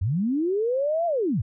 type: linear two-way sweep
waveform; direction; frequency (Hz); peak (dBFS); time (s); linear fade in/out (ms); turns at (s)
sine; up then down; 81 to 698.5 to 81; -21; 0.01-1.42; 10; 1.06
effects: none